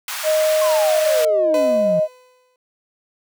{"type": "high-pass noise", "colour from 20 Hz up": "pink", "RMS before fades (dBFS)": -27, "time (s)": [0.08, 1.25], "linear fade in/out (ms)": 2, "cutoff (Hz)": 1000, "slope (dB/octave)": 24}
{"type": "tone", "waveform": "sine", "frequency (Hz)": 622.3, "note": "D#5", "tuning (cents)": 0, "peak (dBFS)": -14, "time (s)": [0.23, 2.08], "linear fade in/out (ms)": 50}
{"type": "exponential sweep", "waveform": "triangle", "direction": "down", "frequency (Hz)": [1100, 164.81], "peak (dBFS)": -21, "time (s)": [0.61, 2], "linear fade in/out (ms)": 10}
{"type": "tone with exponential decay", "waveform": "30% pulse", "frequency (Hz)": 504, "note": "B4", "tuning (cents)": 35, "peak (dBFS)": -19, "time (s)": [1.54, 2.56], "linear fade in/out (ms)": 2, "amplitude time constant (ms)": 220}
{"effects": []}